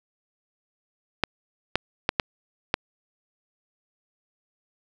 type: clicks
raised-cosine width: 0.3 ms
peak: -4 dBFS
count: 5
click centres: 1.237 / 1.756 / 2.091 / 2.198 / 2.741 s
effects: none